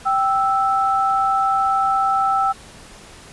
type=tone pair together; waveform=sine; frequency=780.8 / 1318.5 Hz; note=G5 / E6; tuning=-7 / 0 cents; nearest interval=major sixth; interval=907 cents; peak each=-18 dBFS; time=0.05-2.53 s; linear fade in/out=20 ms; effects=pink hiss -42 dBFS RMS until 3.32 s + resampled to 24000 Hz